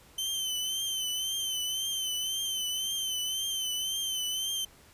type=tone with vibrato; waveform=sawtooth; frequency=3079 Hz; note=G7; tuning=32 cents flat; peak=-27 dBFS; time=0.18-4.65 s; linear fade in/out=5 ms; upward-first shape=triangle; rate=1.9 Hz; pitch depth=63 cents each way; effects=pink hiss -57 dBFS RMS until 4.93 s + resampled to 32000 Hz